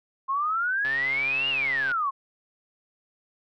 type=exponential two-way sweep; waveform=sine; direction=up then down; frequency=1056 to 2880 to 1056 Hz; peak=-23 dBFS; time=0.28-2.11 s; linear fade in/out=20 ms; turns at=1.49 s
type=click train; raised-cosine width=0.3 ms; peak=-21 dBFS; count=146; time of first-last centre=0.85-1.916 s; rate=136 Hz
effects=none